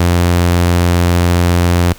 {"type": "tone", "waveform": "sawtooth", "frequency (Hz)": 87.31, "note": "F2", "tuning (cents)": 0, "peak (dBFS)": -5, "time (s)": [0, 1.93], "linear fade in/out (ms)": 5, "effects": ["pink hiss -38 dBFS RMS until 1.98 s"]}